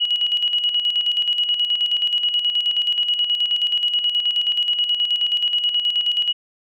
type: tone with tremolo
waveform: sine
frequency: 2912 Hz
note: F#7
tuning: 28 cents flat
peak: -15 dBFS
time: 0-6.33 s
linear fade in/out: 20 ms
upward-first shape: square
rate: 9.4 Hz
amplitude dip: 55%
effects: none